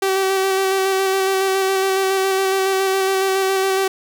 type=tone with vibrato; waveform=sawtooth; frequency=384.1 Hz; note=G4; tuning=35 cents flat; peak=-12 dBFS; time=0.02-3.88 s; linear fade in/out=5 ms; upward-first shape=square; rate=7.2 Hz; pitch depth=15 cents each way; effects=none